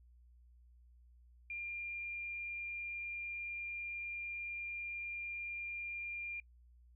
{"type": "tone", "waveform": "sine", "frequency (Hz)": 2397, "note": "D7", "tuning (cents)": 35, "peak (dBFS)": -40, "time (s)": [1.5, 6.4], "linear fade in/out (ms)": 2, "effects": ["noise-tail reverb RT60 0.1 s tail -24 dB re dry", "added 60 Hz sine -60 dBFS peak until 6.95 s"]}